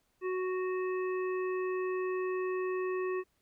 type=harmonic tone; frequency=370 Hz; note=F#4; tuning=in tune; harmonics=1 / 3 / 5 / 7; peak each=-31 / -41 / -45 / -48 dBFS; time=0.21-3.24 s; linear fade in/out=50 ms; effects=pink hiss -75 dBFS RMS until 3.41 s